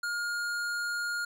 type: tone with hard clipping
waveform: sine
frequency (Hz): 1420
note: F6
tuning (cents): +28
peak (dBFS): -32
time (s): 0.03-1.25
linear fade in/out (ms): 5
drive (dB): 14
effects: none